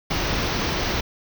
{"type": "band-stop noise", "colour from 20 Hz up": "pink", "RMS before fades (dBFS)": -24, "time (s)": [0.1, 1.01], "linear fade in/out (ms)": 10, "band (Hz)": [6200, 16000], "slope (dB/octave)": 96, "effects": []}